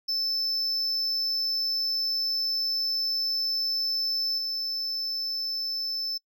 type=tone with level steps; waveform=triangle; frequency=5274 Hz; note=E8; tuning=in tune; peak=-24 / -27 dBFS; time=0.08-6.18 s; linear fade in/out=10 ms; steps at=4.38 s; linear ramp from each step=2 ms; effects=noise-tail reverb RT60 0.1 s tail -25 dB re dry